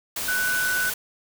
sine tone in noise, 1492 Hz, F#6, 14 cents sharp, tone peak -22 dBFS, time 0.28-0.9 s, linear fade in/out 5 ms, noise white, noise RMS -29 dBFS, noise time 0.16-0.94 s, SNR +4 dB, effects none

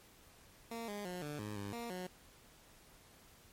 15% pulse tone with pitch steps, 230.5 / 205.3 / 179.7 / 147.9 / 105.5 / 100.9 / 235 / 182.2 Hz, A#3 / G#3 / F3 / D3 / G#2 / G#2 / A#3 / F#3, -19 / -20 / +50 / +13 / +28 / -49 / +14 / -26 cents, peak -35 dBFS, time 0.71-2.07 s, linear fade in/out 5 ms, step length 170 ms, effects pink hiss -62 dBFS RMS until 3.52 s + MP3 64 kbps

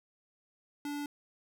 square tone, 290 Hz, D4, 22 cents flat, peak -36 dBFS, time 0.85-1.06 s, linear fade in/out 2 ms, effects none

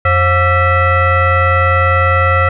sine tone with frequency modulation, 715 Hz, F5, 41 cents sharp, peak -8 dBFS, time 0.05-2.49 s, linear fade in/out 5 ms, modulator 625 Hz, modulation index 2.1, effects none

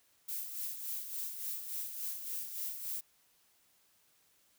violet noise with tremolo, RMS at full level -38 dBFS, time 0.28-3.01 s, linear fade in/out 10 ms, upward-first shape sine, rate 3.5 Hz, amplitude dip 55%, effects white hiss -70 dBFS RMS until 4.58 s

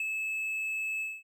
triangle tone with ADSR envelope, 2603 Hz, E7, 22 cents flat, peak -27 dBFS, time 0-1.23 s, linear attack 3 ms, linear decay 25 ms, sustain -2 dB, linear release 220 ms, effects none

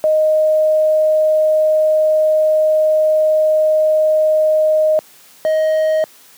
sine / triangle tone pair in turn, 621 / 627.1 Hz, D#5 / D#5, -3 / +13 cents, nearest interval unison, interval 16 cents, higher second, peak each -10 dBFS, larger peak neither, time 0.04-4.99 / 5.45-6.04 s, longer first, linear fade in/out 0 ms, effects white hiss -45 dBFS RMS until 6.37 s + high-pass 150 Hz 12 dB/octave

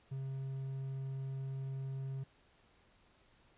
triangle tone, 134.4 Hz, C3, 47 cents sharp, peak -36 dBFS, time 0.11-2.24 s, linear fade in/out 10 ms, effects pink hiss -68 dBFS RMS until 3.57 s + resampled to 8000 Hz

